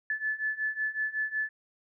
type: beating tone pair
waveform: sine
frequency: 1732 / 1737.4 Hz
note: A6 / A6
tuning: -28 / -22 cents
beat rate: 5.4 Hz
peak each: -33 / -31 dBFS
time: 0.1-1.49 s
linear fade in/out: 2 ms
effects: none